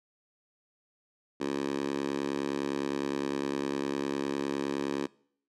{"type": "tone with high-pass filter", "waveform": "10% pulse", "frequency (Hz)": 69.8, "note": "C#2", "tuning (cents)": 13, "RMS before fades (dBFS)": -32, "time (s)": [1.4, 5.07], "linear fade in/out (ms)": 10, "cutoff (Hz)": 300, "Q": 1.9, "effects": ["noise-tail reverb RT60 0.6 s tail -23 dB re dry", "low-pass 7000 Hz 12 dB/octave"]}